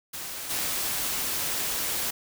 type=noise with level steps; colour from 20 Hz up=white; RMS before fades=-36 / -29 dBFS; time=0.13-2.11 s; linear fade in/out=10 ms; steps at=0.49 s; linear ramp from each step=20 ms; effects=none